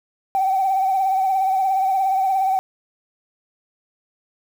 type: tone with vibrato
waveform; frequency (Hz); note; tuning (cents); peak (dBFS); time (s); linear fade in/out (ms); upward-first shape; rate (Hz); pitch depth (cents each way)
sine; 767; G5; -38; -15; 0.35-2.59; 0; triangle; 17; 54
effects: tanh soft clip ceiling -12 dBFS + 7-bit